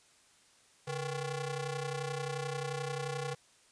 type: ring-modulated tone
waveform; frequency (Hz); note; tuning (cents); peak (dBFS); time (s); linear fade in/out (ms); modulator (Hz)
sawtooth; 312.6; D#4; +8; -28; 0.87-3.35; 10; 172
effects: white hiss -64 dBFS RMS until 3.71 s + resampled to 22050 Hz